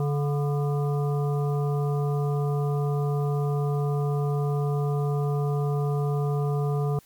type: harmonic tone with a mistuned harmonic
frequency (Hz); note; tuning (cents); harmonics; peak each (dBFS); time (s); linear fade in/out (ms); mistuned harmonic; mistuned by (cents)
144; D3; -34; 1 / 3 / 5 / 7 / 8; -23 / -30 / -36 / -42 / -40; 0-6.99; 2; 8; +79
effects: white hiss -57 dBFS RMS until 7.05 s + MP3 96 kbps